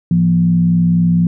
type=tone with frequency modulation; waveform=sine; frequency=172 Hz; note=F3; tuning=26 cents flat; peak=-9 dBFS; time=0.11-1.27 s; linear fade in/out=2 ms; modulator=64 Hz; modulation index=0.49; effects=none